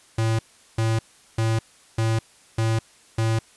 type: tone bursts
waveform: square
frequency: 112.5 Hz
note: A2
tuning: 39 cents sharp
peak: -20 dBFS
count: 6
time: 0.18-3.39 s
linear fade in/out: 5 ms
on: 210 ms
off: 390 ms
effects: white hiss -54 dBFS RMS until 3.56 s + resampled to 24000 Hz